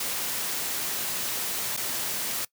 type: noise with dropouts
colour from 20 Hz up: white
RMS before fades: -30 dBFS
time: 0-2.45 s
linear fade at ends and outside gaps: 5 ms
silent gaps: 1.767-1.773 s
effects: noise-tail reverb RT60 0.1 s tail -22 dB re dry + high-pass 100 Hz 12 dB/octave